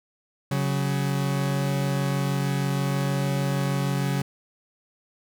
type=tone pair together; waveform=40% pulse; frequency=138.59 / 185 Hz; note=C#3 / F#3; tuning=0 / 0 cents; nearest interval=perfect fourth; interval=500 cents; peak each=-23 / -28 dBFS; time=0.51-4.22 s; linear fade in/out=5 ms; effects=none